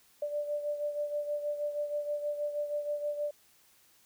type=beating tone pair; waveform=sine; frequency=587.3 / 593.6 Hz; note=D5 / D5; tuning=0 / +18 cents; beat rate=6.3 Hz; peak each=-32 / -39 dBFS; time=0.22-3.31 s; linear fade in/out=5 ms; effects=white hiss -64 dBFS RMS until 4.05 s